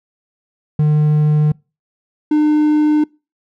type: tone pair in turn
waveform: triangle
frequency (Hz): 151.1 / 302.2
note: D3 / D4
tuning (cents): +50 / +50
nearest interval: octave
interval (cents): 1200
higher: second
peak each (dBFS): -8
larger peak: neither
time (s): 0.79-1.52 / 2.31-3.04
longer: neither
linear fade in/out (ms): 5
effects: noise-tail reverb RT60 0.3 s tail -26 dB re dry